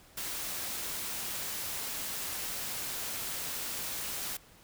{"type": "noise", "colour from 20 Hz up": "white", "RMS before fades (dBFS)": -37, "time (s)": [0.17, 4.37], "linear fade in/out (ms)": 5, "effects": ["pink hiss -58 dBFS RMS until 4.63 s"]}